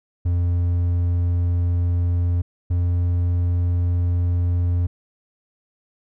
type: tone pair in turn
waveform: triangle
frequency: 87.31 / 87.67 Hz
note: F2 / F2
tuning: 0 / +7 cents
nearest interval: unison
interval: 7 cents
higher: second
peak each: -15 / -15 dBFS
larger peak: neither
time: 0.25-2.42 / 2.7-4.87 s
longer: neither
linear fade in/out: 10 ms
effects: none